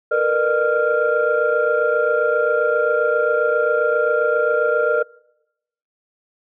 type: tone cluster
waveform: sine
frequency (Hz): 456.8 / 484.3 / 604 / 1391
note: A#4 / B4 / D5 / F6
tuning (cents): -35 / -34 / +48 / -7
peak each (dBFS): -20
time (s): 0.11-5.03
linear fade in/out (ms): 10
effects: noise-tail reverb RT60 0.9 s tail -25 dB re dry + tanh soft clip ceiling -6 dBFS